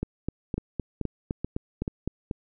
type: two click trains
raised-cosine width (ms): 3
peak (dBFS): -15 / -16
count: 9 / 5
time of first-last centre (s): 0.03-2.076 / 0.58-2.312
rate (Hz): 3.91 / 2.31
effects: none